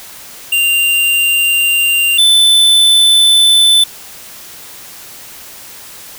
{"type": "tone pair in turn", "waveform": "square", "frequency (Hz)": [2784, 3515], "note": ["F7", "A7"], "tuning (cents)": [-6, -2], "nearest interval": "major third", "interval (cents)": 404, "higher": "second", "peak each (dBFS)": [-10, -6], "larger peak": "second", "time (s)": [[0.52, 2.18], [2.18, 3.84]], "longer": "neither", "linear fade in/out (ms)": 5, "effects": ["white hiss -33 dBFS RMS until 6.18 s"]}